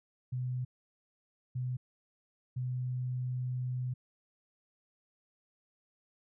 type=tone bursts at uneven times; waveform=sine; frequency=126.1 Hz; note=B2; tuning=36 cents sharp; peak=-32 dBFS; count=3; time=0.32-0.65 / 1.55-1.77 / 2.56-3.94 s; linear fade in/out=10 ms; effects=none